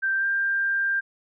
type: tone with pitch glide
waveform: sine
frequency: 1568 to 1589.9 Hz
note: G6 to G6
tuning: 0 to +24 cents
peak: -21 dBFS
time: 0.02-1.01 s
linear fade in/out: 20 ms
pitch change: +24 cents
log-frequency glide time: 0.16-0.26 s
effects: none